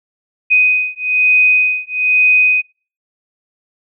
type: beating tone pair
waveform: sine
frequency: 2500 / 2501.1 Hz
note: D#7 / D#7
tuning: +8 / +8 cents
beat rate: 1.1 Hz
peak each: -13 dBFS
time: 0.5-2.62 s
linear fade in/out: 20 ms
effects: noise-tail reverb RT60 0.4 s tail -26 dB re dry